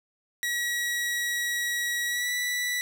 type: tone with pitch glide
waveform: sawtooth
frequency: 1918 to 1964 Hz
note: A#6 to B6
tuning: +49 to -10 cents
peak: -23 dBFS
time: 0.43-2.81 s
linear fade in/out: 0 ms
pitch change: +41 cents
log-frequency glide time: 2.06-2.33 s
effects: none